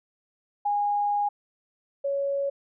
sine tone pair in turn, 821 / 557.8 Hz, G#5 / C#5, -20 / +11 cents, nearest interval perfect fifth, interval 669 cents, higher first, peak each -22 / -24 dBFS, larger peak first, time 0.65-1.29 / 2.04-2.5 s, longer first, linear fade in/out 10 ms, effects none

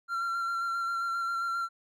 triangle tone with vibrato, 1369 Hz, F6, 35 cents flat, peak -27 dBFS, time 0.08-1.69 s, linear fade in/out 50 ms, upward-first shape square, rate 7.5 Hz, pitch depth 16 cents each way, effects none

